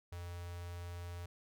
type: tone with notch filter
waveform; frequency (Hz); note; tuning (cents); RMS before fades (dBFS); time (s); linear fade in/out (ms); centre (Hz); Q
square; 87.2; F2; -2; -45; 0.12-1.26; 5; 240; 1.1
effects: none